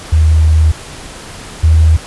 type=tone pair in turn; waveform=sine; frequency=78.7 / 79.71 Hz; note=D#2 / D#2; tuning=+20 / +42 cents; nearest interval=unison; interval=22 cents; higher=second; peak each=-5 / -4 dBFS; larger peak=second; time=0.12-0.72 / 1.63-1.97 s; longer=first; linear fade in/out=10 ms; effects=pink hiss -30 dBFS RMS until 2.06 s + resampled to 24000 Hz